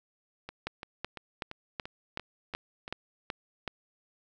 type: two click trains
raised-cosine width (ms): 0.3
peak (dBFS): -24 / -17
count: 8 / 9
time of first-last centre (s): 0.49-2.879 / 0.67-3.678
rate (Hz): 2.93 / 2.66
effects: none